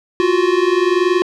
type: tone pair together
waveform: square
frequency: 349.2 / 369.9 Hz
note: F4 / F#4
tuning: 0 / 0 cents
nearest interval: minor second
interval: 100 cents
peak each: -16 dBFS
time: 0.2-1.22 s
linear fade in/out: 0 ms
effects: low-pass 4000 Hz 12 dB/octave